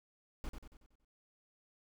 brown noise with echo, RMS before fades -40 dBFS, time 0.44-0.49 s, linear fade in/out 0 ms, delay 93 ms, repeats 6, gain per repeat -6 dB, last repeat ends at 1.048 s, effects none

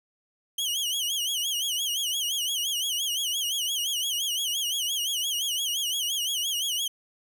sawtooth tone with vibrato, 3090 Hz, G7, 26 cents flat, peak -23 dBFS, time 0.58-6.88 s, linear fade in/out 5 ms, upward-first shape sine, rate 5.8 Hz, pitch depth 140 cents each way, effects none

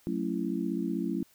sine chord, F# minor seventh, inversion none, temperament just, 185 / 222 / 277.5 / 333 Hz, F#3 / A3 / C#4 / E4, 0 / +16 / +2 / +18 cents, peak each -34 dBFS, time 0.07-1.23 s, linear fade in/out 0 ms, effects white hiss -63 dBFS RMS until 1.34 s

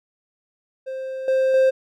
triangle tone with level steps, 526 Hz, C5, 9 cents sharp, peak -25 / -14 / -11 dBFS, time 0.86-1.71 s, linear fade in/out 20 ms, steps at 1.28 / 1.54 s, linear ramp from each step 2 ms, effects none

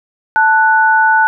sine tone pair together, 880 / 1480 Hz, A5 / F#6, 0 / 0 cents, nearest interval major sixth, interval 900 cents, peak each -10 dBFS, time 0.36-1.27 s, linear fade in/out 0 ms, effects none

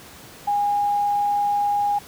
sine tone, 818 Hz, G#5, 26 cents flat, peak -18 dBFS, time 0.47-1.99 s, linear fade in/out 10 ms, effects pink hiss -43 dBFS RMS until 2.07 s + high-pass 80 Hz 12 dB/octave

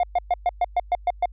triangle tone bursts, 712 Hz, F5, 33 cents sharp, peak -15 dBFS, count 9, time 0-1.257 s, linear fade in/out 2 ms, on 33 ms, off 120 ms, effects added 50 Hz sine -40 dBFS peak until 1.32 s + resampled to 8000 Hz

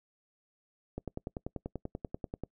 click train, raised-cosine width 2 ms, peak -23 dBFS, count 16, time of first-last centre 0.98-2.436 s, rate 10.3 Hz, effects noise-tail reverb RT60 0.1 s tail -25 dB re dry

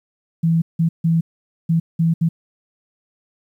sine tone bursts at uneven times, 164.9 Hz, E3, 1 cent sharp, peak -13 dBFS, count 6, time 0.43-0.62 / 0.79-0.89 / 1.04-1.21 / 1.69-1.8 / 1.99-2.14 / 2.21-2.29 s, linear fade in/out 10 ms, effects 9-bit

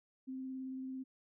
sine tone with vibrato, 261.6 Hz, C4, in tune, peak -40 dBFS, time 0.27-1.04 s, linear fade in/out 20 ms, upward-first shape square, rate 18 Hz, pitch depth 9 cents each way, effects none

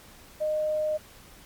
sine tone, 614 Hz, D#5, 23 cents flat, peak -24 dBFS, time 0.4-0.98 s, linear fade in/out 20 ms, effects pink hiss -51 dBFS RMS until 1.45 s + MP3 96 kbps

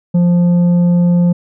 sine tone with tanh clipping, 174.9 Hz, F3, 3 cents sharp, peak -9 dBFS, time 0.14-1.33 s, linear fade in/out 10 ms, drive 6 dB, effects none

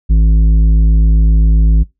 triangle tone with tanh clipping, 53.8 Hz, A1, 38 cents flat, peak -7 dBFS, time 0.09-1.84 s, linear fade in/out 20 ms, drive 13 dB, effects noise-tail reverb RT60 0.2 s tail -22 dB re dry

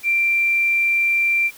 sine tone, 2360 Hz, D7, 8 cents sharp, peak -15 dBFS, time 0.03-1.51 s, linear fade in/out 50 ms, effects white hiss -44 dBFS RMS until 1.57 s

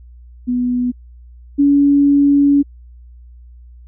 sine tone pair in turn, 246.9 / 283.7 Hz, B3 / C#4, 0 / +40 cents, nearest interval major second, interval 240 cents, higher second, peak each -14 / -8 dBFS, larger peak second, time 0.47-0.92 / 1.58-2.63 s, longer second, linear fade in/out 20 ms, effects added 60 Hz sine -37 dBFS peak until 3.87 s

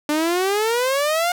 sawtooth exponential sweep, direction up, 293.7 to 720 Hz, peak -14 dBFS, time 0.09-1.32 s, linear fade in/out 2 ms, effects none

